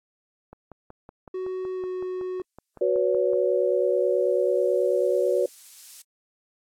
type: click train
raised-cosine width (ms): 1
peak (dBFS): -29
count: 16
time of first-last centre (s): 0.53-3.334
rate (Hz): 5.35
type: tone with pitch glide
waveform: triangle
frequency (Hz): 372.2 to 368.4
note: F#4 to F#4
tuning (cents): +10 to -7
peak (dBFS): -26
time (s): 1.34-2.42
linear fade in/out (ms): 5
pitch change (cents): -17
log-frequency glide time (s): 1.75-1.83
type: noise with exponential growth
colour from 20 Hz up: violet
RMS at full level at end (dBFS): -36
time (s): 2.34-6.02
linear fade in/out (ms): 5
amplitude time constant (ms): 800
type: chord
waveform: sine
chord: F# suspended fourth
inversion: none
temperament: equal with one note detuned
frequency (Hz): 370 / 493.9 / 563.1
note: F#4 / B4 / C#5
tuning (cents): 0 / 0 / +27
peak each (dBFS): -24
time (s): 2.81-5.46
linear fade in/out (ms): 5
effects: low-pass 9000 Hz 12 dB/octave + AAC 64 kbps